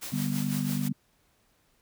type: noise with tremolo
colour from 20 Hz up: white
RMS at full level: -37 dBFS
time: 0.01-0.89 s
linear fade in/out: 20 ms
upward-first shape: sine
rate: 6 Hz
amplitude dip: 55%
type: chord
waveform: sine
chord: G major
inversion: second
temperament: just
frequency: 147 / 196 / 245 Hz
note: D3 / G3 / B3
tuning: +2 / 0 / -14 cents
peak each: -31 dBFS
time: 0.12-0.93 s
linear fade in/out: 10 ms
effects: pink hiss -68 dBFS RMS until 1.81 s